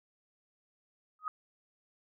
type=tone with exponential growth; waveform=sine; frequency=1257 Hz; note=D#6; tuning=17 cents sharp; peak=-28 dBFS; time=1.19-1.28 s; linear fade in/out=1 ms; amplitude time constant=18 ms; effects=none